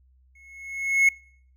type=tone with exponential growth; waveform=triangle; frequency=2181 Hz; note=C#7; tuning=29 cents flat; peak=-11 dBFS; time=0.35-1.09 s; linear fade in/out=5 ms; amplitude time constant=160 ms; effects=noise-tail reverb RT60 0.6 s tail -26 dB re dry + added 64 Hz sine -56 dBFS peak until 1.56 s